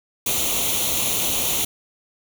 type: noise with comb filter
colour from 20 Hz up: white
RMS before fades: -22 dBFS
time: 0.26-1.65 s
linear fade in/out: 5 ms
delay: 0.3 ms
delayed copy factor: +0.75
effects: none